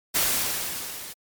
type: noise with level ramp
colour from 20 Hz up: white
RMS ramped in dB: -21 to -39 dBFS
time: 0.14-1.14 s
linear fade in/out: 20 ms
effects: MP3 96 kbps